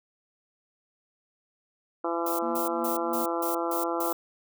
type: harmonic tone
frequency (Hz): 168.9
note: E3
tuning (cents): +42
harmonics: 2 / 3 / 4 / 5 / 6 / 7 / 8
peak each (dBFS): -31 / -33 / -34 / -35 / -36 / -36 / -37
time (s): 2.04-4.13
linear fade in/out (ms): 5
type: noise bursts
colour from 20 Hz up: violet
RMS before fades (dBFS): -34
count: 7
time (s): 2.26-4.13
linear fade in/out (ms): 5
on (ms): 130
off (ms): 160
type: tone with tremolo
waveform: triangle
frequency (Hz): 236.2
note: A#3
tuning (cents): +23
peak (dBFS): -31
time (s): 2.42-3.25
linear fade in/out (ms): 5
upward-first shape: triangle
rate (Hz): 3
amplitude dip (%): 80
effects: none